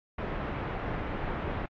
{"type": "low-pass noise", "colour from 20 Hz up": "pink", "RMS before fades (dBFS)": -34, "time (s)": [0.18, 1.66], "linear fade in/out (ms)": 5, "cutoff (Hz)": 1800, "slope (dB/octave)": 12, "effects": ["low-pass 3000 Hz 12 dB/octave", "AAC 32 kbps"]}